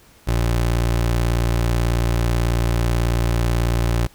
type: tone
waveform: 25% pulse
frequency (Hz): 58.27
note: A#1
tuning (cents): 0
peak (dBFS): -13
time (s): 0.27-4.07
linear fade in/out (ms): 10
effects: pink hiss -51 dBFS RMS until 4.14 s